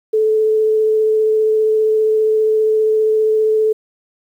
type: tone with vibrato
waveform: sine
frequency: 434.7 Hz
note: A4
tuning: 21 cents flat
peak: -11 dBFS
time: 0.13-3.73 s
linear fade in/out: 10 ms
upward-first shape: triangle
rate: 15 Hz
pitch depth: 11 cents each way
effects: 8-bit